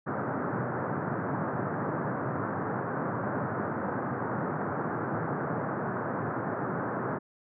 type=band-pass noise; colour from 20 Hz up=pink; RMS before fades=-32 dBFS; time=0.06-7.19 s; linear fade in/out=20 ms; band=110 to 1600 Hz; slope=48 dB/octave; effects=none